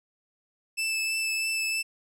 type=tone with vibrato; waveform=sawtooth; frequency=2634 Hz; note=E7; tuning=2 cents flat; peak=-23 dBFS; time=0.77-1.83 s; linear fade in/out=20 ms; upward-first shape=triangle; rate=3.1 Hz; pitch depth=13 cents each way; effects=low-pass 12000 Hz 12 dB/octave